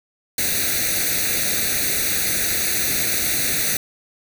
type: noise with comb filter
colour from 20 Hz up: white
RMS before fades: -21 dBFS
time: 0.38-3.77 s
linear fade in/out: 2 ms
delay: 0.48 ms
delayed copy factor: +0.9
effects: none